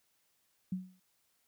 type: tone with exponential decay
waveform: sine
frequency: 185 Hz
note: F#3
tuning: in tune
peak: -30 dBFS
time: 0.72-1 s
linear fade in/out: 5 ms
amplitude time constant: 59 ms
effects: white hiss -75 dBFS RMS until 1.47 s